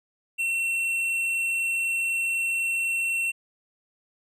sine tone with tanh clipping, 2712 Hz, E7, 49 cents sharp, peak -25 dBFS, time 0.38-3.32 s, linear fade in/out 20 ms, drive 9 dB, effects none

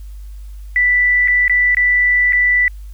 sine tone with dropouts, 1975.5 Hz, B6, in tune, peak -10 dBFS, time 0.76-2.68 s, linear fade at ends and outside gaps 1 ms, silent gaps 1.276-1.282 / 1.48-1.496 / 1.748-1.769 / 2.324-2.331 s, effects added 50 Hz sine -29 dBFS peak until 2.93 s + white hiss -54 dBFS RMS until 2.93 s

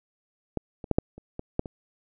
clicks, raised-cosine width 2 ms, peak -14 / -24 / -9 / -6 / -30 / -20 / -10 / -23 dBFS, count 8, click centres 0.573 / 0.842 / 0.913 / 0.985 / 1.18 / 1.394 / 1.594 / 1.658 s, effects none

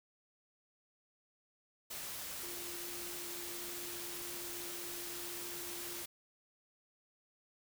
sine tone in noise, 348.4 Hz, F4, 4 cents flat, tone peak -50 dBFS, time 2.43-6.03 s, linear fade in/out 10 ms, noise white, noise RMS -44 dBFS, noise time 1.9-6.06 s, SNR -9 dB, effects none

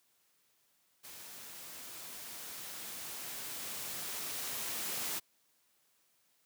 white noise with level ramp, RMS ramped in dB -50 to -37 dBFS, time 1.03-5.2 s, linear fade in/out 20 ms, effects white hiss -73 dBFS RMS until 6.45 s + high-pass 100 Hz 12 dB/octave

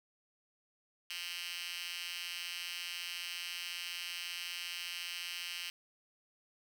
5% pulse tone with high-pass filter, 174.61 Hz, F3, in tune, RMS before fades -42 dBFS, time 1.1-5.7 s, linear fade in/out 2 ms, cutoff 3100 Hz, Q 7.4, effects none

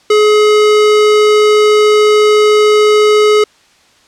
square tone, 423.1 Hz, G#4, 32 cents sharp, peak -6 dBFS, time 0.1-3.44 s, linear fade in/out 5 ms, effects white hiss -48 dBFS RMS until 4.07 s + low-pass 6000 Hz 12 dB/octave

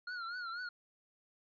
square tone with vibrato, 1414 Hz, F6, 21 cents sharp, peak -40 dBFS, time 0.07-0.69 s, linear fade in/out 5 ms, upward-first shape triangle, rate 4.1 Hz, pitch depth 110 cents each way, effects resampled to 11025 Hz + 13-bit

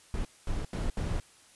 brown noise bursts at uneven times, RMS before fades -31 dBFS, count 4, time 0.14-0.25 / 0.47-0.65 / 0.73-0.9 / 0.97-1.2 s, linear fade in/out 2 ms, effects white hiss -58 dBFS RMS until 1.55 s + resampled to 24000 Hz

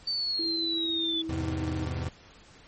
sine linear sweep, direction down, 4583 to 3438 Hz, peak -27 dBFS, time 0.07-1.22 s, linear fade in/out 5 ms
sine tone with pitch glide, 329.6 to 312.9 Hz, E4 to D#4, 0 to +10 cents, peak -32 dBFS, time 0.39-1.86 s, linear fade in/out 5 ms, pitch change -90 cents, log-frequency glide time 1.01-1.71 s
40% pulse chord, E augmented, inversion none, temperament just, 82.41 / 103.01 / 128.76 Hz, E2 / G#2 / B#2, 0 / -14 / -27 cents, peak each -32 / -37 / -34 dBFS, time 1.29-2.09 s, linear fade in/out 5 ms
effects pink hiss -54 dBFS RMS until 2.67 s + MP3 32 kbps

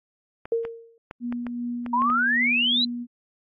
clicks, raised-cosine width 0.5 ms, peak -21 dBFS, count 8, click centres 0.455 / 0.651 / 1.111 / 1.325 / 1.467 / 1.863 / 2.02 / 2.101 s
sine tone with exponential decay, 460.3 Hz, A#4, 22 cents flat, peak -18 dBFS, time 0.52-0.98 s, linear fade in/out 2 ms, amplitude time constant 100 ms
sine tone with tremolo, 240.8 Hz, B3, 44 cents flat, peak -26 dBFS, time 1.2-3.07 s, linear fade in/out 50 ms, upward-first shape sine, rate 2.6 Hz, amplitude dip 30%
sine exponential sweep, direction up, 932.3 to 4087 Hz, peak -19 dBFS, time 1.93-2.85 s, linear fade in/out 5 ms
effects AAC 48 kbps

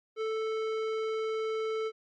sine tone with tanh clipping, 440.3 Hz, A4, 1 cent sharp, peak -32 dBFS, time 0.16-1.92 s, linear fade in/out 50 ms, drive 16 dB, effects Opus 48 kbps

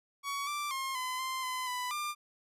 sawtooth tone with pitch steps, 1124 / 1174 / 1068 / 1018 / 1043 / 1019 / 995 / 1195 Hz, C#6 / D6 / C6 / C6 / C6 / C6 / B5 / D6, +24 / -1 / +35 / -48 / -6 / -46 / +13 / +30 cents, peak -30 dBFS, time 0.23-2.15 s, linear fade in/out 50 ms, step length 240 ms, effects resampled to 32000 Hz

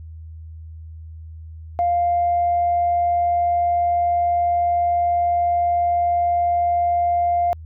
sine tone, 698.5 Hz, F5, in tune, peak -15 dBFS, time 1.79-7.53 s, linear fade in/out 0 ms, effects tanh soft clip ceiling -11 dBFS + added 80 Hz sine -34 dBFS peak until 7.65 s

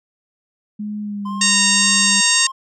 sine tone with pitch glide, 209.5 to 198.89 Hz, G#3 to G3, +15 to +25 cents, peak -23 dBFS, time 0.79-2.21 s, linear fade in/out 10 ms, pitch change -90 cents, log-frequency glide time 1.01-1.32 s
triangle tone with vibrato, 1026 Hz, C6, 34 cents flat, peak -25 dBFS, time 1.25-2.52 s, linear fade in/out 10 ms, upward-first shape sine, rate 1.8 Hz, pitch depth 61 cents each way
harmonic tone, 925 Hz, A#5, 14 cents flat, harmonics 2 / 3 / 4 / 5 / 6 / 7 / 8 / 9, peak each -21 / -21 / -21 / -21 / -21 / -21 / -21 / -21 dBFS, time 1.41-2.47 s, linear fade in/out 5 ms
effects none

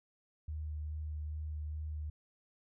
sine tone with vibrato, 76.4 Hz, D#2, 31 cents flat, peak -37 dBFS, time 0.48-2.1 s, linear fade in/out 5 ms, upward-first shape sine, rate 2.4 Hz, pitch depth 15 cents each way, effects none

